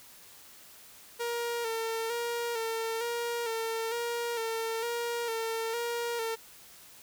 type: tone with vibrato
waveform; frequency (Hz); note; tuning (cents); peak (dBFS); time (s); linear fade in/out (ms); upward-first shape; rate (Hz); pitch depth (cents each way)
sawtooth; 461.9; A#4; -16; -27; 1.19-6.36; 20; square; 1.1; 38
effects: white hiss -53 dBFS RMS until 7.02 s